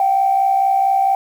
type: tone pair together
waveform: sine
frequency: 714 / 778.4 Hz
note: F5 / G5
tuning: +38 / -12 cents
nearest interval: minor second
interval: 150 cents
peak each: -20 / -12 dBFS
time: 0-1.15 s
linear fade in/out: 2 ms
effects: tanh soft clip ceiling -6 dBFS + 7-bit